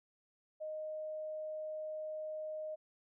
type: tone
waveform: sine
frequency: 620 Hz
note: D#5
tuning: 6 cents flat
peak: -39 dBFS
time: 0.6-2.76 s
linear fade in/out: 20 ms
effects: none